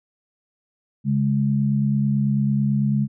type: tone pair together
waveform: sine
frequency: 138.62 / 207.7 Hz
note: C#3 / G#3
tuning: 0 / 0 cents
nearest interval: perfect fifth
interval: 700 cents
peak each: -20 dBFS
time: 1.04-3.08 s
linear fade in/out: 50 ms
effects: none